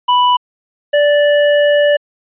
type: tone pair in turn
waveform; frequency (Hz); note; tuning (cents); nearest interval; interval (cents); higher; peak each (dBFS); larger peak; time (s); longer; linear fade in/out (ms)
square; 987.8 / 584.5; B5 / D5; 0 / -8; major sixth; 908; first; -9; neither; 0.08-0.37 / 0.93-1.97; second; 10
effects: resampled to 8000 Hz